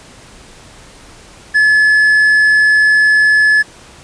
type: tone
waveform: triangle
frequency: 1717 Hz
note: A6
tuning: 43 cents flat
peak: -5 dBFS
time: 1.54-3.63 s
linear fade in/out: 20 ms
effects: pink hiss -39 dBFS RMS until 4.03 s + resampled to 22050 Hz